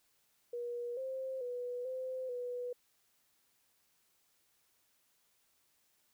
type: tone with pitch steps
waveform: sine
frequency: 480 / 526 / 491.1 / 516 / 491.3 Hz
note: B4 / C5 / B4 / C5 / B4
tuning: -49 / +9 / -10 / -24 / -9 cents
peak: -37 dBFS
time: 0.53-2.73 s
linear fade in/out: 5 ms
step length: 440 ms
effects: white hiss -74 dBFS RMS until 6.13 s